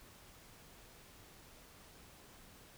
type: silence
effects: pink hiss -59 dBFS RMS until 2.77 s